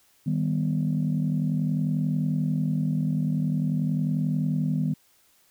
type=chord; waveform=sine; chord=Eb augmented; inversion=none; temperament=equal; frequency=155.56 / 196 / 246.9 Hz; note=Eb3 / G3 / B3; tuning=0 / 0 / 0 cents; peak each=-24 / -28 / -28 dBFS; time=0.26-4.94 s; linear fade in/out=10 ms; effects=tanh soft clip ceiling -15 dBFS + white hiss -62 dBFS RMS until 5.5 s